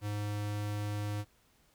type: tone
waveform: square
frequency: 103.9 Hz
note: G#2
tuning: 1 cent sharp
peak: -34 dBFS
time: 0.01-1.25 s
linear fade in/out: 50 ms
effects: pink hiss -68 dBFS RMS until 1.74 s